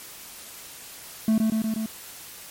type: tone with echo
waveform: triangle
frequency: 220 Hz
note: A3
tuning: in tune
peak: -15 dBFS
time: 1.28-1.38 s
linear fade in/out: 2 ms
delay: 120 ms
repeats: 4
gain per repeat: -2 dB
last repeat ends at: 1.86 s
effects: white hiss -42 dBFS RMS until 2.5 s + MP3 64 kbps